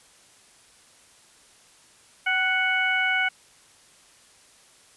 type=harmonic tone with a mistuned harmonic; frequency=740 Hz; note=F#5; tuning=in tune; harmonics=1 / 2 / 3 / 4; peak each=-30 / -24 / -24 / -32 dBFS; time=2.26-3.29 s; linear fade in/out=10 ms; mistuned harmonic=1; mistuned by=+39 cents; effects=white hiss -55 dBFS RMS until 4.96 s + resampled to 24000 Hz